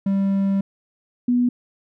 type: tone pair in turn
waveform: triangle / sine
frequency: 196 / 244.9 Hz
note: G3 / B3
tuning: 0 / -14 cents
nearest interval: major third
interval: 386 cents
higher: second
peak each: -15 dBFS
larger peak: neither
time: 0.06-0.61 / 1.28-1.49 s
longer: first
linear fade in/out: 5 ms
effects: none